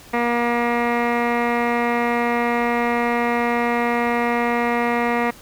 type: tone with low-pass filter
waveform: 15% pulse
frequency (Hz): 237.9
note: A#3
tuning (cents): +35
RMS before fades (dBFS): -20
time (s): 0.13-5.31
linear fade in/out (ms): 10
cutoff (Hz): 1800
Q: 4.3
effects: pink hiss -44 dBFS RMS until 5.41 s